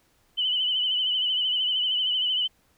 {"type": "tone with vibrato", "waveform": "sine", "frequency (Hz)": 3007, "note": "F#7", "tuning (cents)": 27, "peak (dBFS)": -22, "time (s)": [0.37, 2.48], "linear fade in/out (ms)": 20, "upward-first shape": "triangle", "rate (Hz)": 13, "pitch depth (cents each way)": 63, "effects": ["pink hiss -65 dBFS RMS until 2.77 s"]}